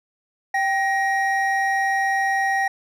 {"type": "tone pair together", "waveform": "triangle", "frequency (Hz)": [780.8, 1884], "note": ["G5", "A#6"], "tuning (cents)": [-7, 18], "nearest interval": "octave + minor third", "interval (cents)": 1525, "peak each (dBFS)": [-19, -20], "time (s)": [0.54, 2.68], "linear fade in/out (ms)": 5, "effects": []}